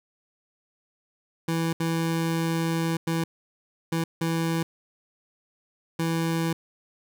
25% pulse tone bursts at uneven times, 164.7 Hz, E3, 1 cent flat, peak -20 dBFS, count 6, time 1.48-1.73 / 1.8-2.97 / 3.07-3.24 / 3.92-4.04 / 4.21-4.63 / 5.99-6.53 s, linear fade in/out 5 ms, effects none

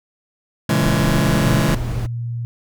sawtooth chord, A# half-diminished seventh, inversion none, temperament just, 116.54 / 139.85 / 167.82 / 209.8 Hz, A#2 / C#3 / E3 / G#3, 0 / +16 / +31 / +18 cents, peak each -18 / -15 / -16 / -16 dBFS, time 0.69-1.75 s, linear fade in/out 5 ms
brown noise bursts, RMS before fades -24 dBFS, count 3, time 0.81-2.07 s, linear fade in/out 20 ms, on 400 ms, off 30 ms
sine tone, 118 Hz, A#2, 22 cents sharp, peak -22 dBFS, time 1.47-2.45 s, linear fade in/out 0 ms
effects none

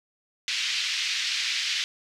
pink band-pass noise, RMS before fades -28 dBFS, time 0.48-1.84 s, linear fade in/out 0 ms, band 2200 to 5400 Hz, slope 24 dB/octave, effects none

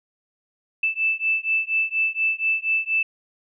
sine beating tone pair, 2637 / 2641.2 Hz, E7 / E7, 0 / +3 cents, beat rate 4.2 Hz, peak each -23 dBFS, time 0.83-3.03 s, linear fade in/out 5 ms, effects none

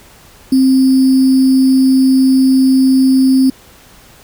sine tone with sample-and-hold, 263.1 Hz, C4, 10 cents sharp, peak -6 dBFS, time 0.52-3.5 s, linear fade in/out 5 ms, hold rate 4900 Hz, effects pink hiss -42 dBFS RMS until 4.23 s

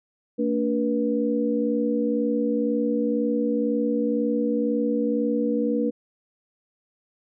sine tone cluster, 225.2 / 287.2 / 483.3 Hz, A3 / D4 / B4, +40 / -39 / -38 cents, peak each -25 dBFS, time 0.38-5.91 s, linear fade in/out 20 ms, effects none

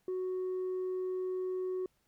triangle tone with tanh clipping, 370 Hz, F#4, in tune, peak -33 dBFS, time 0.08-1.86 s, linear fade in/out 2 ms, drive 6 dB, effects pink hiss -75 dBFS RMS until 2.07 s

